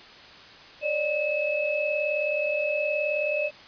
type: tone cluster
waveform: sine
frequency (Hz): 561 / 600 / 2588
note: C#5 / D5 / E7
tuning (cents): +21 / +37 / -32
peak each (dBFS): -32 / -26 / -28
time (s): 0.81-3.51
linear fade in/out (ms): 50
effects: white hiss -47 dBFS RMS until 3.67 s + resampled to 11025 Hz